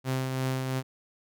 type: tone with tremolo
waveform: sawtooth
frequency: 130.81 Hz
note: C3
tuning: in tune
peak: -22 dBFS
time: 0.04-0.83 s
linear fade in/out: 50 ms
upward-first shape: triangle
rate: 2.9 Hz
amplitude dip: 40%
effects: none